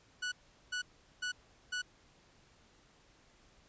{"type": "tone bursts", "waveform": "sawtooth", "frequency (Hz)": 1476, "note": "F#6", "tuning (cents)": -5, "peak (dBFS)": -31, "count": 4, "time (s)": [0.22, 1.82], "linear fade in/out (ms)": 10, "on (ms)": 100, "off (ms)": 400, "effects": ["pink hiss -65 dBFS RMS until 3.68 s", "resampled to 16000 Hz"]}